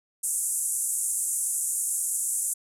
pink band-pass noise, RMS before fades -28 dBFS, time 0.23-2.54 s, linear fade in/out 10 ms, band 7600 to 11000 Hz, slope 48 dB/octave, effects none

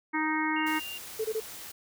harmonic tone, 311.1 Hz, D#4, in tune, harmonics 1 / 3 / 4 / 5 / 6 / 7, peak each -30 / -32 / -37 / -37 / -34 / -34 dBFS, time 0.13-0.8 s, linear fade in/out 20 ms
sine tone, 2794 Hz, F7, in tune, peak -37 dBFS, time 0.56-0.98 s, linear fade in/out 5 ms
white noise, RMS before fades -43 dBFS, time 0.66-1.72 s, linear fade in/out 10 ms
sine tone bursts, 440 Hz, A4, in tune, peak -27 dBFS, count 3, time 1.19-1.403 s, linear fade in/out 10 ms, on 57 ms, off 21 ms
effects none

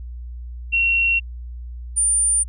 sine tone pair in turn, 2732 / 9189 Hz, F7 / D9, -39 / -39 cents, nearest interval octave + major sixth, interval 2100 cents, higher second, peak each -15 / -15 dBFS, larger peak neither, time 0.72-1.2 / 1.96-2.44 s, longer neither, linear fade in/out 20 ms, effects added 60 Hz sine -30 dBFS peak until 2.48 s

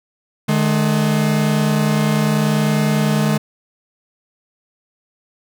45% pulse tone pair together, 151.62 / 212.4 Hz, D#3 / G#3, -44 / +39 cents, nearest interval tritone, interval 583 cents, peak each -17 dBFS, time 0.48-3.38 s, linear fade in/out 10 ms, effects none

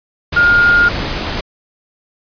sine tone in noise, 1417 Hz, F6, 25 cents sharp, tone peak -7 dBFS, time 0.36-0.89 s, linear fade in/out 10 ms, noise pink, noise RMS -20 dBFS, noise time 0.32-1.41 s, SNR +10 dB, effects resampled to 11025 Hz

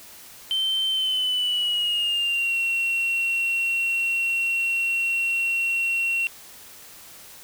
sine tone with pitch glide, 3100 to 2730 Hz, G7 to F7, -20 to -40 cents, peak -19 dBFS, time 0.51-6.27 s, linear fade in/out 0 ms, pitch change -220 cents, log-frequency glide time 0.89-2.57 s, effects tanh soft clip ceiling -19 dBFS + white hiss -45 dBFS RMS until 7.43 s

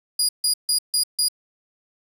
25% pulse tone bursts, 4876 Hz, D#8, 36 cents flat, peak -13 dBFS, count 5, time 0.19-1.285 s, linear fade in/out 5 ms, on 99 ms, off 150 ms, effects 8-bit

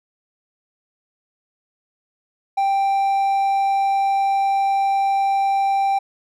triangle tone, 786 Hz, G5, 4 cents sharp, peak -14 dBFS, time 2.57-5.99 s, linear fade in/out 10 ms, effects none

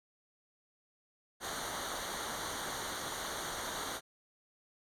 pink noise with comb filter, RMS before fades -39 dBFS, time 1.4-4.01 s, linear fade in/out 50 ms, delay 0.39 ms, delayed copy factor -0.8, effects low-pass 11000 Hz 12 dB/octave

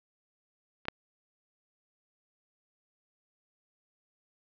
clicks, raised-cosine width 0.3 ms, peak -28 / -11 dBFS, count 2, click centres 0.854 / 0.884 s, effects low-pass 4000 Hz 12 dB/octave

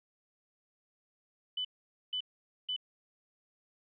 sine tone bursts, 3000 Hz, F#7, 23 cents sharp, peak -32 dBFS, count 3, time 1.57-2.764 s, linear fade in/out 5 ms, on 78 ms, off 480 ms, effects none

